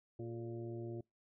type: harmonic tone with a mistuned harmonic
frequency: 116.54 Hz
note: A#2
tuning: in tune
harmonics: 1 / 2 / 3 / 4 / 5 / 6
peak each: -45 / -51 / -44 / -57 / -55 / -60 dBFS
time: 0.19-1.01 s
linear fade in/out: 5 ms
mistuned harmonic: 4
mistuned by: -140 cents
effects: noise-tail reverb RT60 0.2 s tail -26 dB re dry